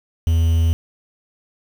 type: tone with quantisation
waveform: triangle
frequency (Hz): 82.41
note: E2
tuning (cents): 0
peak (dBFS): -11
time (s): 0.27-0.73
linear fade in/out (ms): 0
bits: 6
effects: none